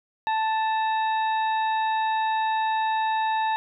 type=harmonic tone with a mistuned harmonic; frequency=880 Hz; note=A5; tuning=in tune; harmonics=1 / 2 / 3 / 4; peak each=-22 / -32 / -38 / -38 dBFS; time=0.27-3.56 s; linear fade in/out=0 ms; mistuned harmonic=4; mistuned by=+120 cents; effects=none